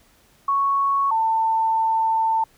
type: tone pair in turn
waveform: sine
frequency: 1108.7 / 893.7 Hz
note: C#6 / A5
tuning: 0 / +27 cents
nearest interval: major third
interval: 373 cents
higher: first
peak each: -17 dBFS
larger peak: neither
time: 0.48-1.11 / 1.11-2.44 s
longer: second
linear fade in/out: 5 ms
effects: pink hiss -57 dBFS RMS until 2.57 s